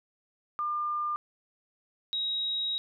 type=tone pair in turn; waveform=sine; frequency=1200 / 3810 Hz; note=D6 / A#7; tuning=+37 / +37 cents; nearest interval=octave + minor sixth; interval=2000 cents; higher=second; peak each=-28 dBFS; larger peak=neither; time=0.59-1.16 / 2.13-2.78 s; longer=second; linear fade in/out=0 ms; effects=none